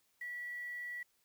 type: tone with quantisation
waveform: sine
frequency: 1947 Hz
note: B6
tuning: 25 cents flat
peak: -40 dBFS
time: 0.21-1.03 s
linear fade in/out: 5 ms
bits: 10
effects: white hiss -75 dBFS RMS until 1.24 s